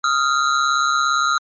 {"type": "ring-modulated tone", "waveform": "square", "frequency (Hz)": 1318, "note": "E6", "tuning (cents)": -1, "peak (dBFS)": -13, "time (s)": [0.04, 1.38], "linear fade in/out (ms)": 2, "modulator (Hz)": 68.8, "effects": ["MP3 32 kbps"]}